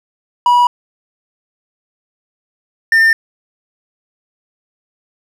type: tone pair in turn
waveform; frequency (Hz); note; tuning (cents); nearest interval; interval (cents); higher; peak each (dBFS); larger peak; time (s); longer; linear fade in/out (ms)
triangle; 972 / 1803.9; B5 / A6; -28 / +43; major seventh; 1071; second; -5; neither; 0.46-0.67 / 2.92-3.13; neither; 2
effects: none